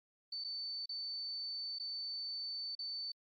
sine tone with dropouts, 4527 Hz, C#8, 36 cents sharp, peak -39 dBFS, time 0.32-3.12 s, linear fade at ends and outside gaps 5 ms, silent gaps 0.44-0.445 / 0.859-0.891 / 1.787-1.797 / 2.752-2.79 s, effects Opus 48 kbps

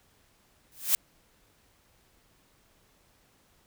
blue noise with exponential growth, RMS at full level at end -20 dBFS, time 0.72-0.95 s, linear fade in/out 0 ms, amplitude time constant 48 ms, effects pink hiss -65 dBFS RMS until 3.66 s

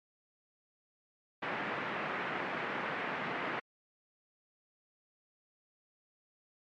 white band-pass noise, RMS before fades -37 dBFS, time 1.42-3.6 s, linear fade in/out 10 ms, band 140 to 2100 Hz, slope 24 dB/octave, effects MP3 64 kbps

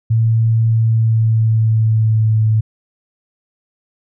sine tone with pitch glide, 113.1 to 109.5 Hz, A2 to A2, +48 to -8 cents, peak -10 dBFS, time 0.1-2.61 s, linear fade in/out 10 ms, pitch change -56 cents, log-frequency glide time 0.69-2.41 s, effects none

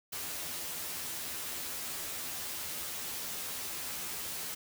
white noise with comb filter, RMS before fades -39 dBFS, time 0.12-4.55 s, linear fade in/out 10 ms, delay 12 ms, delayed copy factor +0.75, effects none

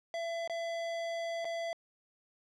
square tone with dropouts, 671 Hz, E5, 31 cents sharp, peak -35 dBFS, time 0.14-1.73 s, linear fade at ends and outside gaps 1 ms, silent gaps 0.476-0.497 / 1.446-1.452 s, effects low-pass 5000 Hz 12 dB/octave

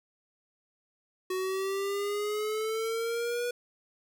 square exponential sweep, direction up, 370 to 487.3 Hz, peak -30 dBFS, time 1.3-3.51 s, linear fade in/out 5 ms, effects none

